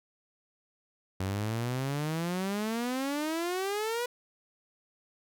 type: exponential sweep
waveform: sawtooth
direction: up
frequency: 92.5 to 493.9 Hz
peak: -26 dBFS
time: 1.2-4.06 s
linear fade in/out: 5 ms
effects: none